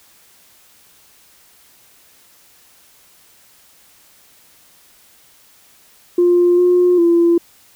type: tone with pitch steps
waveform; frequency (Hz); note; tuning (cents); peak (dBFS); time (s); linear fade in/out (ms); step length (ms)
sine; 351.8 / 357.2 / 340.7; F4 / F4 / F4; +13 / +39 / -43; -8; 6.18-7.38; 5; 400
effects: tanh soft clip ceiling -5 dBFS + white hiss -50 dBFS RMS until 7.75 s